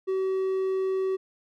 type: tone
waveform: triangle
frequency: 380.2 Hz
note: F#4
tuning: 47 cents sharp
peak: -22 dBFS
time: 0.07-1.17 s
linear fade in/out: 20 ms
effects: none